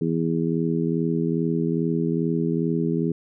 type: harmonic tone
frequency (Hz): 82.41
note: E2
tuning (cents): 0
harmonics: 2 / 3 / 4 / 5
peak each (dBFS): -24 / -26 / -27 / -28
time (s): 0.01-3.12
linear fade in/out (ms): 5
effects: none